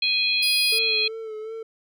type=harmonic tone; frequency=830.6 Hz; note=G#5; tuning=in tune; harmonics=3 / 4 / 5; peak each=-23 / -26 / -23 dBFS; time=0.02-1.08 s; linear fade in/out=5 ms
type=tone; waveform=sawtooth; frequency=4881 Hz; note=D#8; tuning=34 cents flat; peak=-21 dBFS; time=0.42-0.79 s; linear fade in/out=10 ms
type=tone with vibrato; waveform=triangle; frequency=440 Hz; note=A4; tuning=in tune; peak=-29 dBFS; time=0.72-1.63 s; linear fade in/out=5 ms; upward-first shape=sine; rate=2.7 Hz; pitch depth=41 cents each way
effects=none